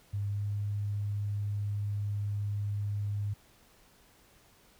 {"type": "tone with pitch glide", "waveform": "sine", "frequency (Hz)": [101.3, 102.54], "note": ["G#2", "G#2"], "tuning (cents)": [-43, -22], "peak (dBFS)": -30, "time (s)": [0.13, 3.34], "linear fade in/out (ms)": 10, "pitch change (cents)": 21, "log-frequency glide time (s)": [0.29, 0.43], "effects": ["pink hiss -62 dBFS RMS until 4.79 s"]}